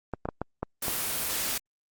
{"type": "clicks", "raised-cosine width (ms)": 1, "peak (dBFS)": -15, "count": 6, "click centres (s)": [0.137, 0.255, 0.288, 0.416, 0.63, 0.882]}
{"type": "noise", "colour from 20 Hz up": "white", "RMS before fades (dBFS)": -30, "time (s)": [0.82, 1.58], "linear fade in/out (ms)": 5}
{"effects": ["Opus 24 kbps"]}